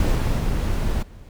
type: noise with level steps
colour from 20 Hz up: brown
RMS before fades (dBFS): -18 / -20 / -22 / -42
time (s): 0-1.29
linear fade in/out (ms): 2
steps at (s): 0.15 / 0.38 / 1.02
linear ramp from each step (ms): 10
effects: none